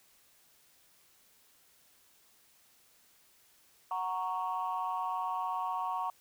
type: chord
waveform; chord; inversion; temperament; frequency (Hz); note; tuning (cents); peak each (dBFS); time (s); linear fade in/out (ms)
sine; F# major; none; equal; 740 / 932.3 / 1108.7; F#5 / A#5 / C#6; 0 / 0 / 0; -36 / -35 / -35; 3.91-6.1; 2
effects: tanh soft clip ceiling -25 dBFS + white hiss -65 dBFS RMS until 6.2 s